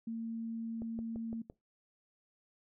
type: tone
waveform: sine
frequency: 227.5 Hz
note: A#3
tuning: 42 cents flat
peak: -36 dBFS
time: 0.07-1.42 s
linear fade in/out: 5 ms
type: click train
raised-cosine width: 2 ms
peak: -32 dBFS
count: 5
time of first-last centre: 0.82-1.499 s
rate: 5.89 Hz
effects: noise-tail reverb RT60 0.2 s tail -21 dB re dry